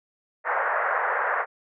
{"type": "band-pass noise", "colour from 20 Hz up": "white", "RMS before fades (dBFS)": -25, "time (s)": [0.44, 1.46], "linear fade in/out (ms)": 50, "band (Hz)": [490, 1800], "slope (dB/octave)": 48, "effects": []}